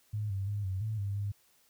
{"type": "tone with pitch steps", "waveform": "sine", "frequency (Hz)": [105.7, 97.4, 102.7, 94.5, 109.2, 99.8, 101.4], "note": ["G#2", "G2", "G#2", "F#2", "A2", "G2", "G#2"], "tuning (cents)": [31, -11, -19, 37, -13, 32, -41], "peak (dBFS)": -31, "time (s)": [0.13, 1.32], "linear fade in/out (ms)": 10, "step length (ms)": 170, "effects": ["white hiss -67 dBFS RMS until 1.69 s"]}